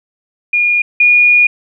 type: tone pair in turn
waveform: sine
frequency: 2430 / 2440 Hz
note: D#7 / D#7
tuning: -42 / -34 cents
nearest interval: unison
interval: 8 cents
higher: second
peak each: -9 / -5 dBFS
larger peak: second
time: 0.53-0.82 / 1-1.47 s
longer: second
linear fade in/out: 5 ms
effects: none